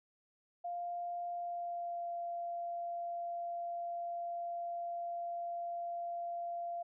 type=tone with pitch glide; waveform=sine; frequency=698.5 to 690.1 Hz; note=F5 to F5; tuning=0 to -21 cents; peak=-37 dBFS; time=0.64-6.83 s; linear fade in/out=10 ms; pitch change=-21 cents; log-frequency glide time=1.3-2.1 s; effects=none